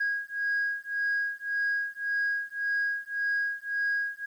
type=beating tone pair; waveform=sine; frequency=1642 / 1643.8 Hz; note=G#6 / G#6; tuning=-20 / -18 cents; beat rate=1.8 Hz; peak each=-29 dBFS; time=0-4.26 s; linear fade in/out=10 ms; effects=tanh soft clip ceiling -22 dBFS + 10-bit